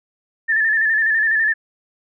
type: tone with vibrato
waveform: sine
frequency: 1764 Hz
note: A6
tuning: 4 cents sharp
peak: -14 dBFS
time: 0.48-1.54 s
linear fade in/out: 20 ms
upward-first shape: square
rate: 12 Hz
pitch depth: 44 cents each way
effects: none